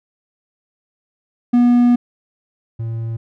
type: tone pair in turn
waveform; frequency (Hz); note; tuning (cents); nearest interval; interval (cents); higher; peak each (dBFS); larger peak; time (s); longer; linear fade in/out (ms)
triangle; 242.4 / 113.97; B3 / A#2; -32 / -39; octave + minor second; 1307; first; -7 / -19; first; 1.53-1.96 / 2.79-3.17; first; 10
effects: none